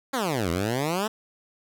10% pulse exponential two-way sweep, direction down then up, 283.6 to 81.2 to 224.6 Hz, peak -16 dBFS, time 0.13-1.08 s, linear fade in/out 10 ms, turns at 0.5 s, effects none

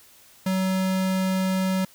square tone, 188.4 Hz, F#3, 32 cents sharp, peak -22 dBFS, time 0.46-1.85 s, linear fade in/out 5 ms, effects white hiss -53 dBFS RMS until 1.94 s

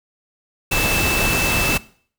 sine tone in noise, 2639 Hz, E7, 1 cent sharp, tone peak -21 dBFS, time 0.71-1.78 s, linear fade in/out 10 ms, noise pink, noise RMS -20 dBFS, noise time 0.71-1.78 s, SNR -4 dB, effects noise-tail reverb RT60 0.5 s tail -20 dB re dry

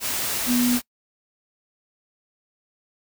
sine tone in noise, 244.8 Hz, B3, 15 cents flat, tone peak -18 dBFS, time 0.46-0.8 s, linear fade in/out 50 ms, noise white, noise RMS -26 dBFS, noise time 0-0.82 s, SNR +5 dB, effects noise-tail reverb RT60 0.1 s tail -23 dB re dry

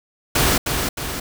pink noise with echo, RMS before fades -17 dBFS, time 0.35-0.58 s, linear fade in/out 5 ms, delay 310 ms, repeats 2, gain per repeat -5 dB, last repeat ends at 1.2 s, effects none

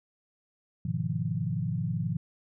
sine chord, F half-diminished seventh, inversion first, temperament equal, 103.83 / 123.47 / 155.56 / 174.61 Hz, Ab2 / Cb3 / Eb3 / F3, 0 / 0 / 0 / 0 cents, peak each -35 / -33 / -32 / -33 dBFS, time 0.85-2.17 s, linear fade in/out 5 ms, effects none

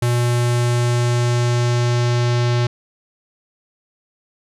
square tone with low-pass filter sweep, 120.7 Hz, B2, 39 cents flat, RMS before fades -17 dBFS, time 0.02-2.67 s, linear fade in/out 5 ms, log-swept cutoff 11000 to 4800 Hz, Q 1.4, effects none

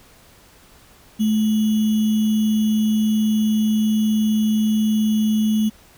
sine tone with sample-and-hold, 215.6 Hz, A3, 35 cents flat, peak -15 dBFS, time 1.19-5.7 s, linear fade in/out 20 ms, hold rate 3150 Hz, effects pink hiss -50 dBFS RMS until 5.97 s

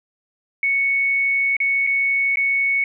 sine tone with dropouts, 2217 Hz, C#7, in tune, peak -16 dBFS, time 0.63-2.84 s, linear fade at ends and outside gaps 2 ms, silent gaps 1.567-1.602 / 1.867-1.872 / 2.358-2.371 s, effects none

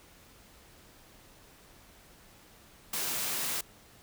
white high-pass noise, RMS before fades -33 dBFS, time 2.93-3.61 s, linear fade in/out 5 ms, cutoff 110 Hz, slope 48 dB/octave, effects pink hiss -57 dBFS RMS until 4.02 s

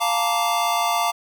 square chord, Bb major seventh, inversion second, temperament just, 699.2 / 874.1 / 932.3 / 1165.4 Hz, F5 / A5 / Bb5 / D6, +2 / -12 / 0 / -14 cents, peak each -24 / -27 / -27 / -25 dBFS, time 0-1.12 s, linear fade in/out 20 ms, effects none

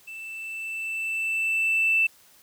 triangle tone with level ramp, 2655 Hz, E7, 12 cents sharp, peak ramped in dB -35 to -14 dBFS, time 0.07-2.07 s, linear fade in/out 10 ms, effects tanh soft clip ceiling -16 dBFS + white hiss -56 dBFS RMS until 2.42 s

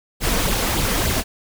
pink noise with flanger, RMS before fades -20 dBFS, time 0.2-1.24 s, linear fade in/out 50 ms, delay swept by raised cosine 0.25 to 4.55 ms, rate 3.4 Hz, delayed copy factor +0.65, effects none

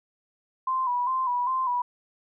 sine tone with vibrato, 1009 Hz, B5, 37 cents sharp, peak -23 dBFS, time 0.67-1.82 s, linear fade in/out 5 ms, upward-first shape square, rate 2.5 Hz, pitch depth 55 cents each way, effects none

